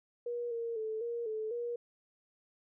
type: tone with pitch steps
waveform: sine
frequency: 478.9 / 463.9 / 437.8 / 470.6 / 435.3 / 476.5 Hz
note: A#4 / A#4 / A4 / A#4 / A4 / A#4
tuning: +47 / -8 / -9 / +16 / -19 / +38 cents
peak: -34 dBFS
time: 0.26-1.76 s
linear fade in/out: 5 ms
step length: 250 ms
effects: none